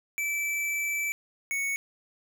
square tone pair in turn, 2318 / 2219 Hz, D7 / C#7, -23 / +1 cents, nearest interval minor second, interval 76 cents, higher first, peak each -28 dBFS, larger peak neither, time 0.18-1.12 / 1.51-1.76 s, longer first, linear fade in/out 0 ms, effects none

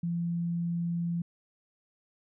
sine tone, 170.7 Hz, F3, 39 cents flat, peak -28 dBFS, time 0.03-1.22 s, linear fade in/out 5 ms, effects none

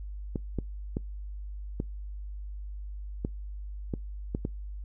clicks, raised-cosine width 3 ms, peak -17 dBFS, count 8, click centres 0.358 / 0.587 / 0.969 / 1.801 / 3.249 / 3.938 / 4.349 / 4.451 s, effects noise-tail reverb RT60 0.2 s tail -26 dB re dry + added 50 Hz sine -36 dBFS peak until 4.84 s

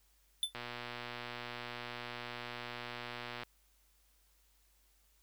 square tone with exponential decay, 3520 Hz, A7, in tune, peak -27 dBFS, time 0.43-0.53 s, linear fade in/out 1 ms, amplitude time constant 20 ms
click train, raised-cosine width 0.3 ms, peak -26 dBFS, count 347, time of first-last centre 0.55-3.433 s, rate 120 Hz
effects added 50 Hz sine -70 dBFS peak until 5.22 s + white hiss -72 dBFS RMS until 5.22 s

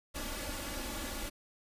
pink noise with comb filter, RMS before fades -39 dBFS, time 0.14-1.3 s, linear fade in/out 20 ms, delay 3.5 ms, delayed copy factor +0.9, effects resampled to 32000 Hz

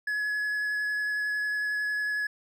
triangle tone with vibrato, 1693 Hz, G#6, 33 cents sharp, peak -25 dBFS, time 0.07-2.27 s, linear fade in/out 5 ms, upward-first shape sine, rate 11 Hz, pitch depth 9 cents each way, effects none

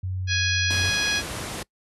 sine tone with pitch glide, 93 to 92.09 Hz, F#2 to F#2, +9 to -8 cents, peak -25 dBFS, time 0.03-0.9 s, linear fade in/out 5 ms, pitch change -17 cents, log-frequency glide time 0.15-0.54 s
harmonic tone, 830.6 Hz, G#5, in tune, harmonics 2 / 3 / 4 / 5 / 6 / 7, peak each -26 / -28 / -29 / -30 / -31 / -31 dBFS, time 0.27-1.23 s, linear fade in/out 50 ms
pink low-pass noise, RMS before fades -32 dBFS, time 0.7-1.63 s, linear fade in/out 5 ms, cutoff 12000 Hz, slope 96 dB/octave
effects noise-tail reverb RT60 0.1 s tail -24 dB re dry + high-pass 60 Hz 12 dB/octave

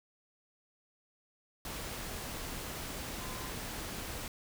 sine tone in noise, 1026 Hz, C6, 34 cents flat, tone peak -49 dBFS, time 3.21-3.5 s, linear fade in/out 2 ms, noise pink, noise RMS -41 dBFS, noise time 1.65-4.28 s, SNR -11 dB, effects none

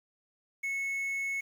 triangle tone with quantisation, 2196 Hz, C#7, 17 cents flat, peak -29 dBFS, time 0.63-1.41 s, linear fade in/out 10 ms, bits 9, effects none

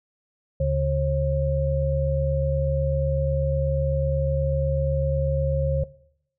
sine tone cluster, 73.5 / 141.6 / 539 Hz, D2 / C#3 / C#5, +2 / +37 / -49 cents, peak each -24 dBFS, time 0.6-5.84 s, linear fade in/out 5 ms, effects noise-tail reverb RT60 0.7 s tail -20 dB re dry

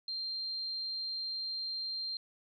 sine tone, 4174 Hz, C8, 5 cents flat, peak -35 dBFS, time 0.08-2.17 s, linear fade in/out 2 ms, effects none

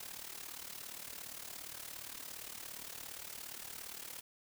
white noise with amplitude modulation, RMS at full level -44 dBFS, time 0-4.21 s, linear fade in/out 5 ms, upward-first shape sine, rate 37.3 Hz, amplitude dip 75%, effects none

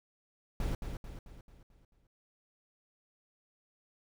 brown noise with echo, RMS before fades -33 dBFS, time 0.6-0.75 s, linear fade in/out 2 ms, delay 220 ms, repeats 6, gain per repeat -6 dB, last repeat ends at 2.07 s, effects none

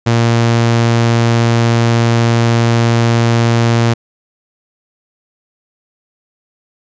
sawtooth tone, 116.54 Hz, A#2, in tune, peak -5 dBFS, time 0.06-3.94 s, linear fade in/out 10 ms, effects resampled to 16000 Hz

